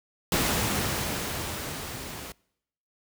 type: noise with level ramp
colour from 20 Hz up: pink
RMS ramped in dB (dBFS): -24 to -39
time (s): 0.32-2.32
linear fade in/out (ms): 2
effects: noise-tail reverb RT60 0.8 s tail -26 dB re dry + high-pass 60 Hz 12 dB/octave